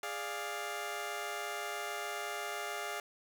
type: chord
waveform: 15% pulse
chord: D diminished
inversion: second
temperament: equal with one note detuned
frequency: 413.6 / 587.3 / 698.5 Hz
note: Ab4 / D5 / F5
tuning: -7 / 0 / 0 cents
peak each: -36 / -37 / -34 dBFS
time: 0.03-3 s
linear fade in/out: 2 ms
effects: none